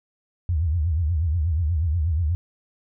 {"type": "tone with vibrato", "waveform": "sine", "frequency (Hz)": 81.1, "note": "E2", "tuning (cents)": -28, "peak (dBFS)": -19, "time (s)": [0.49, 2.35], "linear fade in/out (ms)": 0, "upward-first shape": "triangle", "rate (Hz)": 8.3, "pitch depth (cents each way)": 220, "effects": []}